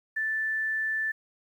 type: tone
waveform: sine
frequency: 1760 Hz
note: A6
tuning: in tune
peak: -26 dBFS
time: 0.16-1.12 s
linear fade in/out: 10 ms
effects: 10-bit